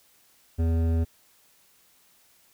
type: tone with hard clipping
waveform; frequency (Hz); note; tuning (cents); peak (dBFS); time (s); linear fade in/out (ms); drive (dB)
triangle; 82.41; E2; 0; -23; 0.58-1.05; 20; 16
effects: white hiss -61 dBFS RMS until 2.53 s